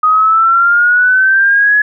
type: exponential sweep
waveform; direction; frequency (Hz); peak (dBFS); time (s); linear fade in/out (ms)
sine; up; 1244.5 to 1700; -6; 0.03-1.82; 5
effects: none